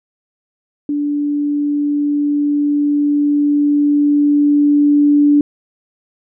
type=tone with level ramp; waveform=sine; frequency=291.2 Hz; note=D4; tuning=15 cents flat; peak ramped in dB=-15 to -7 dBFS; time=0.89-5.41 s; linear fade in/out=2 ms; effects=none